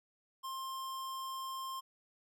square tone, 1058 Hz, C6, 19 cents sharp, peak -40 dBFS, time 0.43-1.81 s, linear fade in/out 20 ms, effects none

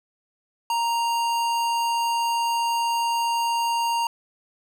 sine tone with hard clipping, 932.3 Hz, A#5, in tune, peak -23 dBFS, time 0.7-4.07 s, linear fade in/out 2 ms, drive 18 dB, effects none

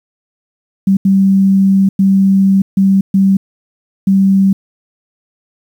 sine tone bursts at uneven times, 193.9 Hz, G3, 19 cents flat, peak -6 dBFS, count 6, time 0.87-0.97 / 1.05-1.89 / 1.99-2.62 / 2.77-3.01 / 3.14-3.37 / 4.07-4.53 s, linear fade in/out 5 ms, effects 7-bit

